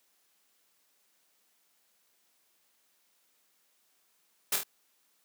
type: noise with echo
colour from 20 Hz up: white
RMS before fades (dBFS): -28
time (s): 4.52-4.56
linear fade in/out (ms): 5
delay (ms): 25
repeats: 3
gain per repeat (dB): -4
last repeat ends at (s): 4.635
effects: white hiss -71 dBFS RMS until 5.24 s + high-pass 200 Hz 12 dB/octave